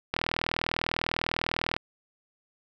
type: click train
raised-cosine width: 0.3 ms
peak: -11 dBFS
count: 66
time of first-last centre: 0.14-1.765 s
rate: 40 Hz
effects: none

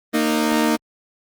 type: tone pair together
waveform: sawtooth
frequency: 230.8 / 308.1 Hz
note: A#3 / D#4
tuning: -17 / -17 cents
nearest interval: perfect fourth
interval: 500 cents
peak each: -15 dBFS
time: 0.13-0.77 s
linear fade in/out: 20 ms
effects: Opus 32 kbps

